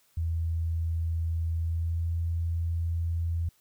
sine tone with pitch glide, 82.41 to 83.75 Hz, E2 to E2, 0 to +28 cents, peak -26 dBFS, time 0.17-3.49 s, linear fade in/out 5 ms, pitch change +28 cents, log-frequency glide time 1.58-2.1 s, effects white hiss -66 dBFS RMS until 3.6 s

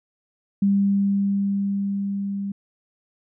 sine tone with level ramp, 198.8 Hz, G3, 25 cents sharp, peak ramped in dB -15 to -25 dBFS, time 0.62-2.52 s, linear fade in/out 5 ms, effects none

